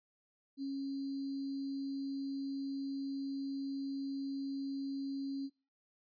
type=tone with sample-and-hold; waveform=sine; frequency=274.2 Hz; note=C#4; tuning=19 cents flat; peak=-36 dBFS; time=0.57-5.5 s; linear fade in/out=50 ms; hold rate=4410 Hz; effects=noise-tail reverb RT60 0.3 s tail -20 dB re dry + resampled to 11025 Hz